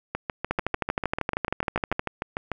two click trains, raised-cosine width 0.5 ms, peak -9 / -12 dBFS, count 20 / 17, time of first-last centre 0.51-1.994 / 0.15-2.517 s, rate 12.8 / 6.76 Hz, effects none

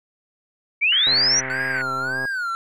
sine linear sweep, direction up, 2217 to 5950 Hz, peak -15 dBFS, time 0.81-1.41 s, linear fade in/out 20 ms
white band-pass noise, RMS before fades -30 dBFS, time 0.92-1.82 s, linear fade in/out 2 ms, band 1500 to 2100 Hz, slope 48 dB/octave
click train, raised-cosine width 1 ms, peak -19 dBFS, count 156, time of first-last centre 1.07-2.253 s, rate 131 Hz
triangle tone with vibrato, 1489 Hz, F#6, 11 cents sharp, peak -21 dBFS, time 1.5-2.55 s, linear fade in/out 0 ms, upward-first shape sine, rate 1.7 Hz, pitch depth 170 cents each way
effects none

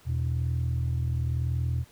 sine tone pair together, 82.09 / 123 Hz, E2 / B2, -7 / -7 cents, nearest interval perfect fifth, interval 700 cents, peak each -26 dBFS, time 0.05-1.85 s, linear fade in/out 50 ms, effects tanh soft clip ceiling -21 dBFS + pink hiss -57 dBFS RMS until 1.91 s

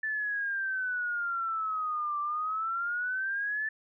sine exponential two-way sweep, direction down then up, 1760 to 1171 to 1760 Hz, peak -29 dBFS, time 0.03-3.69 s, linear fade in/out 5 ms, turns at 2.2 s, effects none

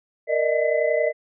sine tone cluster, 464.2 / 600 / 631 / 2019 Hz, A#4 / D5 / D#5 / B6, -7 / +37 / +24 / +38 cents, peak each -24 / -22 / -23 / -29 dBFS, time 0.27-1.13 s, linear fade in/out 50 ms, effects none

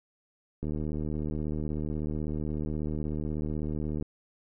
click train, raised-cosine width 3 ms, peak -21 dBFS, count 260, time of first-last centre 0.63-4.024 s, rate 76.3 Hz, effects none

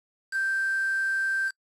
sine tone with quantisation, 1568 Hz, G6, in tune, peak -24 dBFS, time 0.31-1.52 s, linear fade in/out 50 ms, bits 6, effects noise-tail reverb RT60 0.1 s tail -25 dB re dry + low-pass 8000 Hz 12 dB/octave

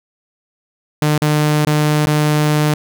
sawtooth tone with dropouts, 150.7 Hz, D3, 45 cents sharp, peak -8 dBFS, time 1.02-2.74 s, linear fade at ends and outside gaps 2 ms, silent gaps 1.179-1.219 / 1.65-1.669 / 2.059-2.07 s, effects none

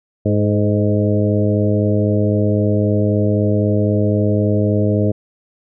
harmonic tone with a mistuned harmonic, 103.83 Hz, G#2, in tune, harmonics 1 / 2 / 3 / 4 / 5 / 6, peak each -16 / -19 / -21 / -22 / -23 / -24 dBFS, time 0.25-5.12 s, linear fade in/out 10 ms, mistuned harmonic 4, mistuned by +34 cents, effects none

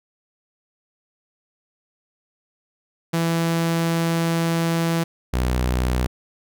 sawtooth tone pair in turn, 166.3 / 62.29 Hz, E3 / B1, +16 / +15 cents, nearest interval octave + perfect fourth, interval 1701 cents, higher first, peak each -15 dBFS, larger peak neither, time 3.13-5.04 / 5.33-6.07 s, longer first, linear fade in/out 10 ms, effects none

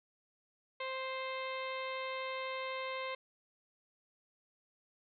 harmonic tone, 524 Hz, C5, 2 cents sharp, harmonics 1 / 2 / 3 / 4 / 5 / 6 / 7 / 8, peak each -41 / -42 / -52 / -44 / -49 / -52 / -52 / -56 dBFS, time 0.8-3.15 s, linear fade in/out 5 ms, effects none

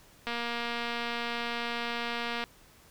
click train, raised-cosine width 0.3 ms, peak -18 dBFS, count 513, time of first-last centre 0.27-2.439 s, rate 236 Hz, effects pink hiss -58 dBFS RMS until 2.9 s

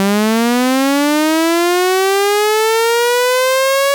sawtooth linear sweep, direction up, 192.8 to 562 Hz, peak -7 dBFS, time 0-3.94 s, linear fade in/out 0 ms, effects none

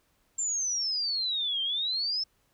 sine exponential two-way sweep, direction down then up, 7400 to 3136 to 5340 Hz, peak -27 dBFS, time 0.38-2.24 s, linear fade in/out 10 ms, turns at 1.62 s, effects pink hiss -70 dBFS RMS until 2.53 s

